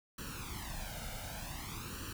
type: noise with flanger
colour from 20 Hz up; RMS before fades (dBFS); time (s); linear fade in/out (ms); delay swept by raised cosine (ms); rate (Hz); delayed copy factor
pink; -43; 0.18-2.13; 5; 0.69 to 1.38; 0.54; +0.8
effects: none